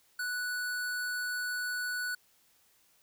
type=tone; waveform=square; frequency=1479 Hz; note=F#6; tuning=1 cent flat; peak=-33 dBFS; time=0.19-2.15 s; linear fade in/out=5 ms; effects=white hiss -67 dBFS RMS until 3.02 s